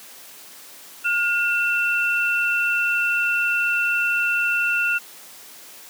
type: tone pair together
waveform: sine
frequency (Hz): 1426 / 2692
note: F6 / E7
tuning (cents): +36 / +36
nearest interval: major seventh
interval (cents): 1100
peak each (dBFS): -21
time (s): 1.04-4.99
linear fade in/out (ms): 20
effects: white hiss -43 dBFS RMS until 5.89 s + high-pass 200 Hz 12 dB/octave